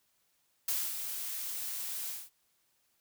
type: noise with ADSR envelope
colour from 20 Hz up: blue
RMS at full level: -31 dBFS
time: 0.68-2.3 s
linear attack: 4 ms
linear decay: 240 ms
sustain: -7 dB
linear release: 210 ms
effects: white hiss -74 dBFS RMS until 3 s